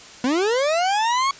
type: linear sweep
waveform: 40% pulse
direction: up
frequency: 238 to 1119 Hz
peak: -17 dBFS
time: 0.24-1.31 s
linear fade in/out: 2 ms
effects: white hiss -42 dBFS RMS until 1.39 s + resampled to 16000 Hz